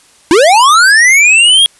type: linear sweep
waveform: square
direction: up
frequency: 301 to 3322 Hz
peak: -4 dBFS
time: 0.31-1.66 s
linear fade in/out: 0 ms
effects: white hiss -45 dBFS RMS until 1.79 s + resampled to 24000 Hz